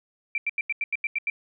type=tone bursts; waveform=sine; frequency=2346 Hz; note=D7; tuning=2 cents flat; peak=-23 dBFS; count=9; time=0.35-1.3 s; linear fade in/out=2 ms; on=30 ms; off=85 ms; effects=none